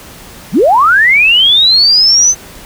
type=linear sweep; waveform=sine; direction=up; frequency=130.81 to 6200 Hz; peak=-4 dBFS; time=0.52-2.35 s; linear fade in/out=50 ms; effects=pink hiss -33 dBFS RMS until 2.65 s